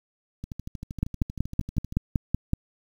two click trains, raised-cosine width 5 ms, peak -10 / -22 dBFS, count 9 / 20, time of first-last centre 1.03-2.534 / 0.44-1.924 s, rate 5.32 / 12.8 Hz, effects 8-bit

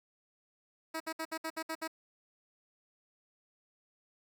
10% pulse tone bursts, 321.2 Hz, E4, 45 cents flat, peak -27 dBFS, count 8, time 0.94-1.878 s, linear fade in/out 10 ms, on 63 ms, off 62 ms, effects none

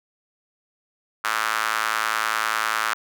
square tone with high-pass filter, 55 Hz, A1, in tune, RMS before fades -24 dBFS, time 1.24-2.94 s, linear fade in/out 5 ms, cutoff 1300 Hz, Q 3, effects none

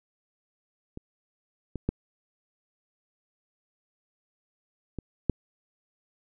clicks, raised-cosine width 3 ms, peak -25 / -20 / -12 / -21 / -9 dBFS, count 5, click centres 0.974 / 1.757 / 1.89 / 4.987 / 5.297 s, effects none

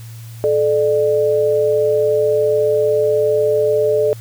sine tone pair together, 433 / 596.5 Hz, A4 / D5, -28 / +27 cents, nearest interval tritone, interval 555 cents, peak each -14 / -16 dBFS, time 0.44-4.13 s, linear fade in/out 0 ms, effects added 114 Hz sine -31 dBFS peak until 4.2 s + white hiss -44 dBFS RMS until 4.2 s

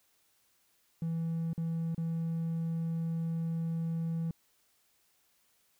triangle tone with dropouts, 164.81 Hz, E3, in tune, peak -28 dBFS, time 1.02-4.31 s, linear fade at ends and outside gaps 2 ms, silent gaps 1.532-1.578 / 1.947-1.979 s, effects tanh soft clip ceiling -25 dBFS + white hiss -71 dBFS RMS until 5.79 s

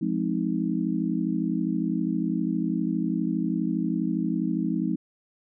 sine chord, F minor seventh, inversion none, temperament just, 174.61 / 209.5 / 261.9 / 314.3 Hz, F3 / Ab3 / C4 / Eb4, 0 / +15 / +2 / +18 cents, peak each -29 dBFS, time 0.01-4.96 s, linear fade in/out 10 ms, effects none

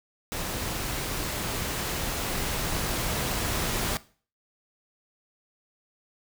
pink noise with level ramp, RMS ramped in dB -32 to -28 dBFS, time 0.32-3.97 s, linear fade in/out 0 ms, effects noise-tail reverb RT60 0.4 s tail -18 dB re dry

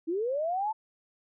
sine linear sweep, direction up, 310 to 895 Hz, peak -27 dBFS, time 0.07-0.73 s, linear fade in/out 20 ms, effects none

